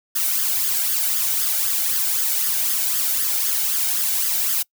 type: noise with flanger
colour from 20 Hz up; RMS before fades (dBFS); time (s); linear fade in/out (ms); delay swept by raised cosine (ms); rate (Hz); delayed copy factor
blue; -21; 0.15-4.63; 10; 0.6 to 1.38; 3.9; +0.65
effects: noise-tail reverb RT60 0.1 s tail -25 dB re dry